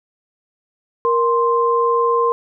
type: tone pair together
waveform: sine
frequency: 469 / 1046.5 Hz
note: A#4 / C6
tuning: +11 / 0 cents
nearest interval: octave + major second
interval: 1389 cents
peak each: -16 dBFS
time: 1.05-2.32 s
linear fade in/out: 0 ms
effects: none